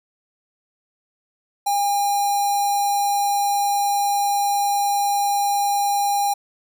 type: tone with notch filter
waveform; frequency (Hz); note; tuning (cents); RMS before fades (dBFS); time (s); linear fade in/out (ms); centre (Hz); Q
square; 809; G#5; -46; -20; 1.66-6.34; 10; 2100; 0.58
effects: none